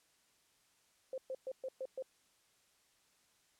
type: tone bursts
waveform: sine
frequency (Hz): 523.3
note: C5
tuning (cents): 0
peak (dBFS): -38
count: 6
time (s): 1.13-2.024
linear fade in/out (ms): 2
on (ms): 49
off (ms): 120
effects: white hiss -72 dBFS RMS until 3.59 s + low-pass 10000 Hz 12 dB/octave